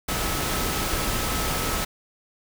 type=tone in noise; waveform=sine; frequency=1293 Hz; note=E6; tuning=34 cents flat; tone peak=-35 dBFS; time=0.08-1.85 s; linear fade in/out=10 ms; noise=pink; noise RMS=-26 dBFS; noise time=0.08-1.85 s; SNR=-12 dB; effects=none